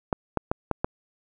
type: clicks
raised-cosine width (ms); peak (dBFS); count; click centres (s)
1; -9; 5; 0.128 / 0.373 / 0.515 / 0.713 / 0.845
effects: none